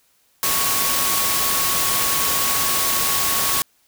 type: tone in noise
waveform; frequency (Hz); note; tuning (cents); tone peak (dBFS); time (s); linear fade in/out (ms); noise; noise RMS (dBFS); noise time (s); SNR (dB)
sine; 1108.7; C#6; 0; -27; 0.43-3.62; 0; white; -20; 0.43-3.62; -10
effects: white hiss -61 dBFS RMS until 3.87 s